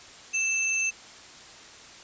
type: tone pair together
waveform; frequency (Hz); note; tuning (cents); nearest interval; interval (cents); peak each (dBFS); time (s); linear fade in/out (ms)
sine; 2645 / 6291; E7 / G8; +5 / +5; octave + minor third; 1500; -25 / -29; 0.33-0.91; 20
effects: white hiss -47 dBFS RMS until 2.03 s + resampled to 16000 Hz